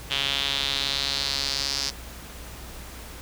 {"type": "tone with band-pass filter sweep", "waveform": "sawtooth", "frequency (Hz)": 138.59, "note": "C#3", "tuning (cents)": 0, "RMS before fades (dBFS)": -27, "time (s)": [0.1, 1.91], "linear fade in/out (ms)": 20, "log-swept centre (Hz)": [3200, 5100], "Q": 4.1, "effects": ["added 60 Hz sine -42 dBFS peak until 3.21 s", "pink hiss -42 dBFS RMS until 3.21 s"]}